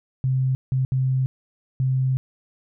sine tone bursts at uneven times, 130.81 Hz, C3, in tune, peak -18 dBFS, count 4, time 0.24-0.55 / 0.72-0.85 / 0.92-1.26 / 1.8-2.17 s, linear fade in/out 0 ms, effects none

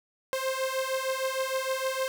sawtooth beating tone pair, 523.3 / 529.8 Hz, C5 / C5, 0 / +22 cents, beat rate 6.5 Hz, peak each -27 dBFS, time 0.33-2.08 s, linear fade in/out 0 ms, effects none

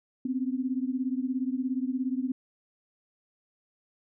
sine beating tone pair, 252.2 / 269.2 Hz, B3 / C4, +36 / +49 cents, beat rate 17 Hz, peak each -29 / -31 dBFS, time 0.25-2.32 s, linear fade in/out 5 ms, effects none

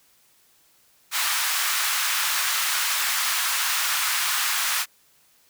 pink high-pass noise, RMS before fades -24 dBFS, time 1.11-4.86 s, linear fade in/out 50 ms, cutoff 1100 Hz, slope 24 dB/octave, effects white hiss -60 dBFS RMS until 5.49 s

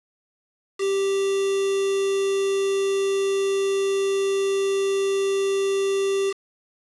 triangle tone with quantisation, 392 Hz, G4, in tune, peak -18 dBFS, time 0.78-6.34 s, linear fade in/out 50 ms, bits 5, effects resampled to 22050 Hz

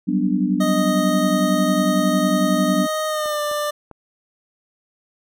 sine chord, G major seventh, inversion third, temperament equal, 185 / 196 / 246.9 / 293.7 Hz, F#3 / G3 / B3 / D4, 0 / 0 / 0 / 0 cents, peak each -22 dBFS, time 0.07-2.87 s, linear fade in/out 20 ms
25% pulse tone with pitch glide, 622.3 to 593.2 Hz, D#5 to D5, 0 to +17 cents, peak -17 dBFS, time 0.6-3.71 s, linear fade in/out 10 ms, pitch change -83 cents, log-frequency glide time 3.07-3.41 s
clicks, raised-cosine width 1 ms, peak -25 dBFS, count 3, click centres 3.259 / 3.514 / 3.913 s
effects none

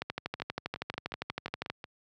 two click trains, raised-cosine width 0.3 ms, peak -17 / -24 dBFS, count 22 / 9, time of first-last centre 0.02-1.7 / 0.4-1.841 s, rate 12.5 / 5.55 Hz, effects high-pass 80 Hz 12 dB/octave

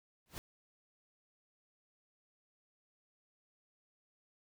pink noise with exponential growth, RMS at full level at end -41 dBFS, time 0.26-0.38 s, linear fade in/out 0 ms, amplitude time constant 25 ms, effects none

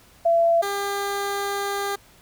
sine / 15% pulse tone pair in turn, 674 / 400.8 Hz, E5 / G4, +38 / +38 cents, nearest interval major sixth, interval 900 cents, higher first, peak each -15 / -18 dBFS, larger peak first, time 0.25-0.62 / 0.62-1.96 s, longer second, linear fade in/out 10 ms, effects pink hiss -53 dBFS RMS until 2.21 s

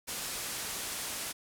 white low-pass noise, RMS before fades -38 dBFS, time 0.07-1.33 s, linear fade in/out 20 ms, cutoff 12000 Hz, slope 24 dB/octave, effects none

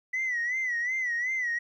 sine tone with vibrato, 1975.5 Hz, B6, in tune, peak -25 dBFS, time 0.13-1.59 s, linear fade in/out 10 ms, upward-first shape sine, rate 2.7 Hz, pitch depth 100 cents each way, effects tanh soft clip ceiling -24 dBFS + 11-bit

